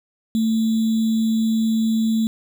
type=tone with sample-and-hold; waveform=sine; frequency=222.7 Hz; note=A3; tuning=21 cents sharp; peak=-16 dBFS; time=0.35-2.27 s; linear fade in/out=0 ms; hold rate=3675 Hz; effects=none